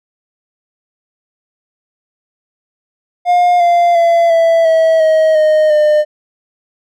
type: tone with pitch steps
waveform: triangle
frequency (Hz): 710 / 693.8 / 677.9 / 662.5 / 647.3 / 632.5 / 618.1 / 604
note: F5 / F5 / E5 / E5 / E5 / D#5 / D#5 / D5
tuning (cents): +28 / -12 / +48 / +9 / -32 / +28 / -12 / +48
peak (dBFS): -5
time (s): 3.25-6.05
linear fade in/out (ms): 50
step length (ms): 350
effects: none